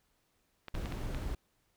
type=clicks; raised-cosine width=0.3 ms; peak=-26 dBFS; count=5; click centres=0.683 / 0.751 / 0.858 / 0.923 / 1.147 s
type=noise; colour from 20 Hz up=brown; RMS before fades=-37 dBFS; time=0.74-1.35 s; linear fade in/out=5 ms
effects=pink hiss -75 dBFS RMS until 1.76 s